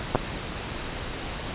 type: clicks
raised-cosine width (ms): 1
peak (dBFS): -7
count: 2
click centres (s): 0.149 / 0.157
effects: pink hiss -33 dBFS RMS until 1.54 s + resampled to 8000 Hz